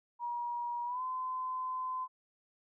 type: tone with pitch glide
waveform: sine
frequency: 956 to 1024.6 Hz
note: A#5 to C6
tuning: +43 to -37 cents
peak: -34 dBFS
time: 0.19-2.08 s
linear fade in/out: 50 ms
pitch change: +120 cents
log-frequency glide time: 0.85-1.02 s
effects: none